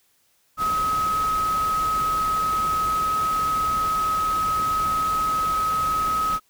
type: tone in noise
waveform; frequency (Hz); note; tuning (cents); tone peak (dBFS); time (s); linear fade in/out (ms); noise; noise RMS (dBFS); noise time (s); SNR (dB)
sine; 1274; D#6; +41; -20; 0.57-6.4; 50; pink; -34; 0.57-6.4; +11
effects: white hiss -64 dBFS RMS until 6.49 s